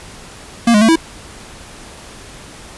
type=tone with pitch steps; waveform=square; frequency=233.9 / 208.8 / 223.6 / 326.5 Hz; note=A#3 / G#3 / A3 / E4; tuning=+6 / +10 / +28 / -17 cents; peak=-8 dBFS; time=0.67-0.958 s; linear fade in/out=5 ms; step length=72 ms; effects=pink hiss -36 dBFS RMS until 2.77 s + resampled to 24000 Hz